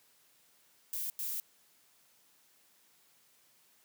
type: noise bursts at uneven times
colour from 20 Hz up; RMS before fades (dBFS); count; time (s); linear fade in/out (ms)
violet; -37; 2; 0.93-1.1 / 1.19-1.4; 0
effects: white hiss -67 dBFS RMS until 3.84 s + high-pass 100 Hz 12 dB/octave